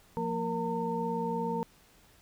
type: tone cluster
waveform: sine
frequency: 174.8 / 231.8 / 466.1 / 909 Hz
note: F3 / A#3 / A#4 / A#5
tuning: +2 / -10 / 0 / -44 cents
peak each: -36 / -36 / -34 / -34 dBFS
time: 0.17-1.63 s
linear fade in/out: 0 ms
effects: pink hiss -61 dBFS RMS until 2.21 s